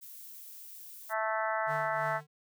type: noise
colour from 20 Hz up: violet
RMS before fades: -48 dBFS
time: 0.01-1.14 s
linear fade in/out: 20 ms
type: harmonic tone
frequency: 219.4 Hz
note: A3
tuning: 5 cents flat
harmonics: 3 / 4 / 5 / 6 / 7 / 8 / 9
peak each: -34 / -35 / -39 / -36 / -39 / -40 / -41 dBFS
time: 1.09-2.21 s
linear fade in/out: 50 ms
type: tone with tremolo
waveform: square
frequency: 150 Hz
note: D3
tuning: 37 cents sharp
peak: -40 dBFS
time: 1.66-2.27 s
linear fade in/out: 50 ms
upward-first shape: triangle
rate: 3 Hz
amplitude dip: 75%
effects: none